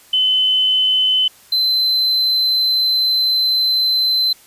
sine / triangle tone pair in turn, 3035 / 4066 Hz, F#7 / B7, +43 / +50 cents, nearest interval perfect fourth, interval 507 cents, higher second, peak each -12 dBFS, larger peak neither, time 0.13-1.28 / 1.52-4.33 s, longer second, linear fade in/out 5 ms, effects white hiss -47 dBFS RMS until 4.46 s + resampled to 32000 Hz

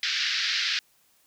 white band-pass noise, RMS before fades -27 dBFS, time 0.03-0.79 s, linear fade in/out 2 ms, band 1500 to 5200 Hz, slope 48 dB/octave, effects white hiss -64 dBFS RMS until 1.26 s

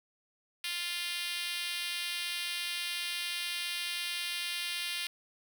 5% pulse tone with high-pass filter, 349.2 Hz, F4, in tune, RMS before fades -36 dBFS, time 0.64-5.07 s, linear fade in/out 2 ms, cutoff 2600 Hz, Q 1.2, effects none

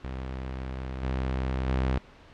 sawtooth tone with level steps, 64.9 Hz, C2, 13 cents flat, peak -29 / -23 / -20 dBFS, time 0.04-1.98 s, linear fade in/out 0 ms, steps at 1.02 / 1.67 s, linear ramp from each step 20 ms, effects pink hiss -52 dBFS RMS until 2.33 s + low-pass 3000 Hz 12 dB/octave

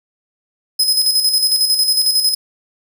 sawtooth tone with tremolo, 5080 Hz, D#8, 35 cents sharp, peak -8 dBFS, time 0.79-2.35 s, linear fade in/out 10 ms, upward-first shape square, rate 11 Hz, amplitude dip 50%, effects none

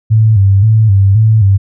sine tone with vibrato, 103.83 Hz, G#2, in tune, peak -4 dBFS, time 0.1-1.58 s, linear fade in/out 20 ms, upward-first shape square, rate 1.9 Hz, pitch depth 100 cents each way, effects none

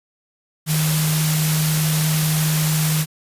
sine tone in noise, 155.56 Hz, D#3, in tune, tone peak -17 dBFS, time 0.66-3.06 s, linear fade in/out 50 ms, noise white, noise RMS -23 dBFS, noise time 0.66-3.06 s, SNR +3 dB, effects resampled to 32000 Hz

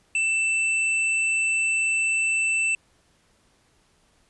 sine tone with tanh clipping, 2661 Hz, E7, 16 cents sharp, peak -22 dBFS, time 0.15-2.75 s, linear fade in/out 2 ms, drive 15 dB, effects pink hiss -63 dBFS RMS until 4.29 s + resampled to 24000 Hz

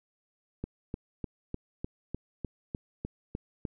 click train, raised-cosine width 3 ms, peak -21 dBFS, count 11, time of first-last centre 0.64-3.652 s, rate 3.32 Hz, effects none

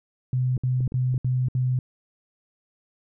sine tone bursts, 127.2 Hz, C3, 48 cents flat, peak -20 dBFS, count 5, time 0.33-1.79 s, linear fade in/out 2 ms, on 240 ms, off 65 ms
clicks, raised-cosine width 3 ms, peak -24 dBFS, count 5, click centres 0.577 / 0.806 / 0.877 / 0.921 / 1.143 s
effects none

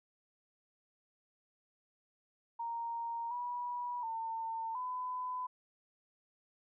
sine tone with pitch steps, 930 / 973 / 903 / 1005 Hz, A#5 / B5 / A5 / B5, -4 / -26 / +45 / +30 cents, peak -36 dBFS, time 2.59-5.47 s, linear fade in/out 10 ms, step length 720 ms, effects none

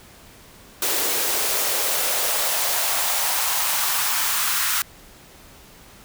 white noise with high-pass filter sweep, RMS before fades -22 dBFS, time 0.82-4.82 s, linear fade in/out 2 ms, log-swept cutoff 350 to 1300 Hz, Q 2.1, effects pink hiss -47 dBFS RMS until 6.04 s

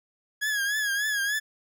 40% pulse tone with vibrato, 1667 Hz, G#6, 6 cents sharp, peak -24 dBFS, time 0.41-1.4 s, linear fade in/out 20 ms, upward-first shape triangle, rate 3.4 Hz, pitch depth 87 cents each way, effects none

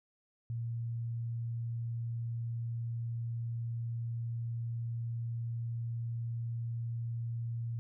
sine tone, 116.54 Hz, A#2, in tune, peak -34 dBFS, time 0.5-7.79 s, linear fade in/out 0 ms, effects none

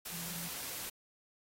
sine tone in noise, 170 Hz, F3, 46 cents flat, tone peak -46 dBFS, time 0.12-0.49 s, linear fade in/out 10 ms, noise white, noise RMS -42 dBFS, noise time 0.05-0.9 s, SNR -7 dB, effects AAC 48 kbps

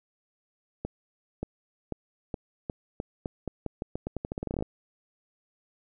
accelerating click train, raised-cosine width 2 ms, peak -18 dBFS, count 24, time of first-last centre 0.85-4.625 s, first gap 580 ms, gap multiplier 0.85, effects none

